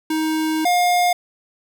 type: tone pair in turn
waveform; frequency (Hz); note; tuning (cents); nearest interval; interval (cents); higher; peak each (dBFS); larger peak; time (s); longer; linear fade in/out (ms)
square; 314.7 / 711.2; D#4 / F5; +20 / +31; octave + major second; 1411; second; -19 / -15; second; 0.1-0.65 / 0.65-1.13; first; 5
effects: 8-bit